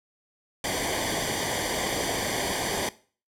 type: noise with comb filter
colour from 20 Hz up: pink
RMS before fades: -28 dBFS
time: 0.64-2.89 s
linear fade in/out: 2 ms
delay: 0.75 ms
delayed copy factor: -0.8
effects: noise-tail reverb RT60 0.4 s tail -18 dB re dry + low-pass 11000 Hz 12 dB/octave